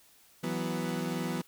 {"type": "chord", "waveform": "30% pulse", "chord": "E suspended second", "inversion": "none", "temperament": "equal with one note detuned", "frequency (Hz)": [164.81, 186.5, 246.9], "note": ["E3", "F#3", "B3"], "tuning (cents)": [0, 14, 0], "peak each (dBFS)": -33, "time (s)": [0.43, 1.42], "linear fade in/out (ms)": 10, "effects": ["white hiss -61 dBFS RMS until 1.47 s"]}